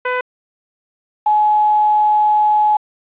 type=tone pair in turn; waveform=15% pulse / sine; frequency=501 / 846.5 Hz; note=B4 / G#5; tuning=+25 / +33 cents; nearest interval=major sixth; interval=908 cents; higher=second; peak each=-10 dBFS; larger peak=neither; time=0.05-0.21 / 1.26-2.77 s; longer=second; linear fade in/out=5 ms; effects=resampled to 8000 Hz + 7-bit